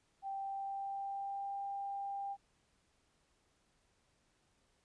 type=tone with pitch glide; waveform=sine; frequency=783 to 795.3 Hz; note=G5 to G5; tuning=-2 to +25 cents; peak=-38 dBFS; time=0.22-2.37 s; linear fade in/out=50 ms; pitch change=+27 cents; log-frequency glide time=0.32-1.56 s; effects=pink hiss -75 dBFS RMS until 4.84 s + resampled to 22050 Hz